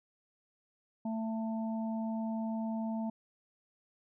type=harmonic tone; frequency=222.8 Hz; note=A3; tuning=22 cents sharp; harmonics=1 / 3 / 4; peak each=-33 / -43 / -45 dBFS; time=1.05-3.1 s; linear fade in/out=5 ms; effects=none